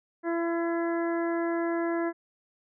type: harmonic tone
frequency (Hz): 336.9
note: E4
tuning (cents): +38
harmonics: 1 / 2 / 3 / 4 / 5 / 6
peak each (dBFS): -27 / -33 / -38 / -41 / -39 / -45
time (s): 0.23-2.13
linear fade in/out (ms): 50
effects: none